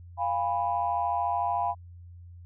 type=chord; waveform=sine; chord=F diminished; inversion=none; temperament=equal with one note detuned; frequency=698.5 / 812.1 / 987.8 Hz; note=F5 / Ab5 / Cb6; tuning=0 / -39 / 0 cents; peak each=-29 dBFS; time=0.17-1.75 s; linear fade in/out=50 ms; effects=tanh soft clip ceiling -15 dBFS + added 87 Hz sine -44 dBFS peak until 2.45 s